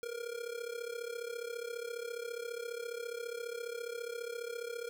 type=tone with amplitude modulation; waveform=square; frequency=471.6 Hz; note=A#4; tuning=20 cents sharp; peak=-36 dBFS; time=0.03-4.89 s; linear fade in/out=0 ms; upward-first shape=sine; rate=34.7 Hz; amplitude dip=80%; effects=none